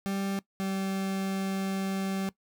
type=tone pair in turn; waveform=40% pulse; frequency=196 / 193.08 Hz; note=G3 / G3; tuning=0 / -26 cents; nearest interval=unison; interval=26 cents; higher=first; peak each=-28 dBFS; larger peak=neither; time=0.06-0.39 / 0.6-2.29 s; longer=second; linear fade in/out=0 ms; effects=noise-tail reverb RT60 0.1 s tail -20 dB re dry